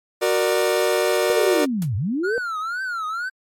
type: chord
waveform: 40% pulse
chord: Gb augmented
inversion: none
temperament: equal with one note detuned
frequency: 370 / 466.2 / 594.5 Hz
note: Gb4 / Bb4 / D5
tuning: 0 / 0 / +21 cents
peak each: -21 dBFS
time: 0.21-1.66 s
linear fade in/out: 20 ms
type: linear two-way sweep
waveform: sine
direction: down then up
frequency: 493.9 to 89.5 to 493.9 Hz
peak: -20 dBFS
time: 1.3-2.38 s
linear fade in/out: 0 ms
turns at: 1.96 s
type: noise with exponential decay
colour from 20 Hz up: white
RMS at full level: -31 dBFS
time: 1.82-1.9 s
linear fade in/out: 1 ms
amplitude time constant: 16 ms
type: tone with vibrato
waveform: triangle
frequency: 1391 Hz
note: F6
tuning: 7 cents flat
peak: -22 dBFS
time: 2.23-3.3 s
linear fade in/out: 20 ms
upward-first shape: triangle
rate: 2.1 Hz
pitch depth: 210 cents each way
effects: MP3 64 kbps